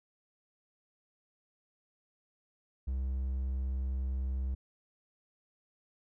triangle tone, 65.41 Hz, C2, in tune, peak -29 dBFS, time 2.87-4.55 s, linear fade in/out 10 ms, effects none

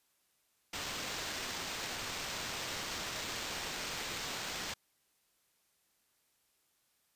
blue noise with sample-and-hold, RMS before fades -40 dBFS, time 0.73-4.74 s, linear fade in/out 5 ms, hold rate 11025 Hz, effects white hiss -75 dBFS RMS until 7.15 s + resampled to 32000 Hz

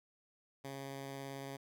10% pulse tone with vibrato, 137.1 Hz, C#3, 19 cents flat, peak -35 dBFS, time 0.64-1.57 s, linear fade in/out 10 ms, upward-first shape square, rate 18 Hz, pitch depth 9 cents each way, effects none

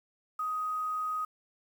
sine tone with quantisation, 1253 Hz, D#6, 12 cents sharp, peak -30 dBFS, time 0.39-1.25 s, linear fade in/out 5 ms, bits 9, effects none

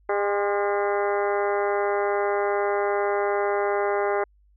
harmonic tone with a mistuned harmonic, 202.5 Hz, G#3, 43 cents flat, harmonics 2 / 3 / 4 / 5 / 6 / 7 / 8 / 9 / 10, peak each -24 / -28 / -28 / -34 / -34 / -35 / -38 / -41 / -37 dBFS, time 0.09-4.24 s, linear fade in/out 5 ms, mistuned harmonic 5, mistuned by +60 cents, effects added 50 Hz sine -56 dBFS peak until 4.56 s

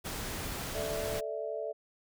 pink noise, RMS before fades -38 dBFS, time 0.04-1.21 s, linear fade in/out 20 ms
sine chord, A suspended fourth, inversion none, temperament equal, 440 / 587.3 / 659.3 Hz, A4 / D5 / E5, 0 / 0 / 0 cents, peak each -38 dBFS, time 0.74-1.73 s, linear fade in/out 20 ms
effects none

